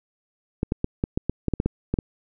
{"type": "clicks", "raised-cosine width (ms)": 3, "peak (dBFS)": -9, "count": 12, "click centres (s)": [0.631, 0.721, 0.844, 1.039, 1.175, 1.296, 1.483, 1.537, 1.601, 1.66, 1.94, 1.988], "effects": []}